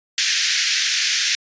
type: band-pass noise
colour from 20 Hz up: white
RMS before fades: -20 dBFS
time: 0.18-1.35 s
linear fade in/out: 0 ms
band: 1600 to 6400 Hz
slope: 48 dB/octave
effects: resampled to 16000 Hz